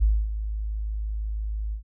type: tone with ADSR envelope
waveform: sine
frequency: 53 Hz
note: G#1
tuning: 36 cents sharp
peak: -15 dBFS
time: 0-1.83 s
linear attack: 26 ms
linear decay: 250 ms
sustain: -11 dB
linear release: 100 ms
effects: none